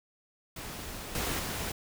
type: noise with level steps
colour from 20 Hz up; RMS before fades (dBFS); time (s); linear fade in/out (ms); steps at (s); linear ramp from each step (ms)
pink; -41 / -32 / -35; 0.56-1.72; 5; 1.15 / 1.39; 2
effects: none